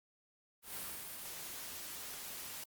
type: noise with ADSR envelope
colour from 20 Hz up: white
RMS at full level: -42 dBFS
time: 0.62-2.64 s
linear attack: 140 ms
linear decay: 270 ms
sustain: -4 dB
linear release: 4 ms
effects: Opus 32 kbps